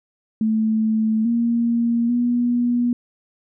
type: tone with pitch steps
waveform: sine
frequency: 219.4 / 234.2 / 241.7 Hz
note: A3 / A#3 / B3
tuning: -5 / +8 / -37 cents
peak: -16 dBFS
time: 0.41-2.93 s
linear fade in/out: 2 ms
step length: 840 ms
effects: none